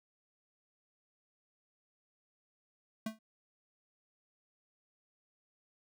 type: tone with exponential decay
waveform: square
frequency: 220 Hz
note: A3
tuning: in tune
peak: -33 dBFS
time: 3.06-3.19 s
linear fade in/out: 5 ms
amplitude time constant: 28 ms
effects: none